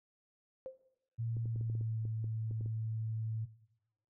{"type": "tone with exponential decay", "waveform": "sine", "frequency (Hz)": 523.3, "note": "C5", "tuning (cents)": 0, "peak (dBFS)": -37, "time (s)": [0.66, 0.81], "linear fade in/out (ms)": 0, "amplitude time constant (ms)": 31}
{"type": "tone with pitch glide", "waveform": "sine", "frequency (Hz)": [114.9, 110.99], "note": ["A#2", "A2"], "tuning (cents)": [-25, 16], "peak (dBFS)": -34, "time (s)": [1.18, 3.46], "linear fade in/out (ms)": 20, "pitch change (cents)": -59, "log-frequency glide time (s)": [1.43, 2.01]}
{"type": "clicks", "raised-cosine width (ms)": 3, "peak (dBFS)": -35, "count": 12, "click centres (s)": [1.368, 1.457, 1.56, 1.611, 1.699, 1.752, 1.811, 2.053, 2.243, 2.511, 2.61, 2.66]}
{"effects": ["noise-tail reverb RT60 0.9 s tail -18 dB re dry"]}